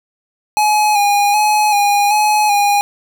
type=tone with vibrato; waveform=square; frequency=830.6 Hz; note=G#5; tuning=in tune; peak=-11 dBFS; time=0.57-2.81 s; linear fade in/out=0 ms; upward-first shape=square; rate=1.3 Hz; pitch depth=31 cents each way; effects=none